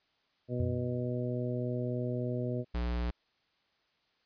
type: harmonic tone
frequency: 123.47 Hz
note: B2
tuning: in tune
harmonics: 1 / 2 / 3 / 4 / 5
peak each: -34 / -37 / -39 / -40 / -41 dBFS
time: 0.48-2.65 s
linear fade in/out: 50 ms
type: tone with exponential decay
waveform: sine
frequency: 92.5 Hz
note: F#2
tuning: in tune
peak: -28 dBFS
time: 0.6-1.25 s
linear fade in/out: 0 ms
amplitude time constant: 140 ms
type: tone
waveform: square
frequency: 59.6 Hz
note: A#1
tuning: 39 cents sharp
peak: -31 dBFS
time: 2.74-3.11 s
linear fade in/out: 10 ms
effects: white hiss -73 dBFS RMS until 4.25 s + resampled to 11025 Hz

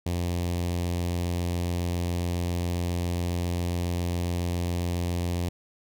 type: tone with notch filter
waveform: sawtooth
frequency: 87.31 Hz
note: F2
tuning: in tune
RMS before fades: -28 dBFS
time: 0.06-5.49 s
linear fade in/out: 5 ms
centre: 1400 Hz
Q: 1.1
effects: none

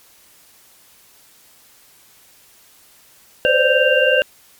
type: tone cluster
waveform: sine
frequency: 509 / 528 / 591 / 1565 / 2783 Hz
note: C5 / C5 / D5 / G6 / F7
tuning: -48 / +16 / +11 / -3 / -7 cents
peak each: -18 dBFS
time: 3.45-4.22 s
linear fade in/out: 0 ms
effects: white hiss -50 dBFS RMS until 4.59 s + MP3 96 kbps

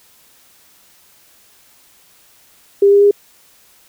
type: tone with pitch steps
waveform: sine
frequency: 400 / 403.5 / 407 Hz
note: G4 / G#4 / G#4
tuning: +35 / -50 / -35 cents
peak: -6 dBFS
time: 2.82-3.111 s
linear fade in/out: 5 ms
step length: 97 ms
effects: white hiss -50 dBFS RMS until 3.88 s

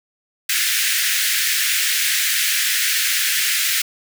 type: high-pass noise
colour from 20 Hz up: pink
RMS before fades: -19 dBFS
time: 0.49-3.82 s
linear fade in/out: 5 ms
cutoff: 1600 Hz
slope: 48 dB/octave
effects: none

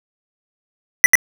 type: tone with echo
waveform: square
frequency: 1975.5 Hz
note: B6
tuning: in tune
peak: -4 dBFS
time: 1.04-1.06 s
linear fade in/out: 0 ms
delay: 94 ms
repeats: 1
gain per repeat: -2 dB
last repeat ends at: 1.154 s
effects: none

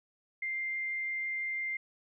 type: tone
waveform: sine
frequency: 2098 Hz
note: C7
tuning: 4 cents sharp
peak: -32 dBFS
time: 0.42-1.77 s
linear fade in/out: 5 ms
effects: none

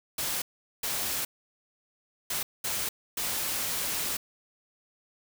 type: noise bursts at uneven times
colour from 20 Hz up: white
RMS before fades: -31 dBFS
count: 5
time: 0.18-0.42 / 0.83-1.25 / 2.3-2.43 / 2.64-2.89 / 3.17-4.17 s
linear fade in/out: 5 ms
effects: none

